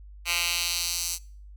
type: tone with high-pass filter sweep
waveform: 10% pulse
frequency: 172.5 Hz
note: F3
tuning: 21 cents flat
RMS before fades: -28 dBFS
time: 0.25-1.19 s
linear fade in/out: 50 ms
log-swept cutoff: 2300 to 6400 Hz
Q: 1.4
effects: noise-tail reverb RT60 0.5 s tail -24 dB re dry + added 50 Hz sine -43 dBFS peak until 1.56 s